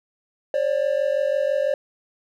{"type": "tone pair together", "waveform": "triangle", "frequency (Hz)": [541.3, 587.3], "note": ["C#5", "D5"], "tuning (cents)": [-41, 0], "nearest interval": "minor second", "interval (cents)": 141, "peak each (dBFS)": -20, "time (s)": [0.54, 1.74], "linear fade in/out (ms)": 2, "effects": []}